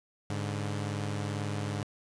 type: tone pair together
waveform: sawtooth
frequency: 102.44 / 144.5 Hz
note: G#2 / D3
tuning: -23 / -28 cents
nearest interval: tritone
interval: 595 cents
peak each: -29 / -33 dBFS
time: 0.3-1.83 s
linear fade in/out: 0 ms
effects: resampled to 22050 Hz + 9-bit